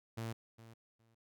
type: tone with echo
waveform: sawtooth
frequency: 113.9 Hz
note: A#2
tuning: 40 cents flat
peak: -35 dBFS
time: 0.17-0.33 s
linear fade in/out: 10 ms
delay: 410 ms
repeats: 2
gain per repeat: -15 dB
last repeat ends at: 1.15 s
effects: none